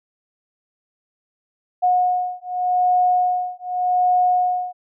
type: beating tone pair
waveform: sine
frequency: 725 / 725.85 Hz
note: F#5 / F#5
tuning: -35 / -33 cents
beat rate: 0.85 Hz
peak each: -19 dBFS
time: 1.82-4.73 s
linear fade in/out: 20 ms
effects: none